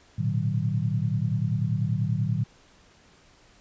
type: tone cluster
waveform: sine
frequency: 110.8 / 121.1 / 150.9 / 186.3 Hz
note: A2 / B2 / D3 / F#3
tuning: +13 / -34 / +47 / +12 cents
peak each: -27 / -29 / -28 / -31 dBFS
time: 0.18-2.44 s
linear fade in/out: 10 ms
effects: pink hiss -57 dBFS RMS until 3.6 s + resampled to 16000 Hz